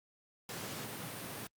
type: high-pass noise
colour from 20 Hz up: pink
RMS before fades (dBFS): -43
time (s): 0.49-1.47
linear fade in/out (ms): 2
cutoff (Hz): 100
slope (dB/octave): 48
effects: Opus 48 kbps